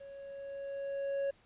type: tone with level ramp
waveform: triangle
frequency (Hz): 554.4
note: C#5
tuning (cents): 0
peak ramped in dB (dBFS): -45 to -28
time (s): 0-1.31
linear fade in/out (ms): 10
effects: pink hiss -66 dBFS RMS until 1.45 s + resampled to 8000 Hz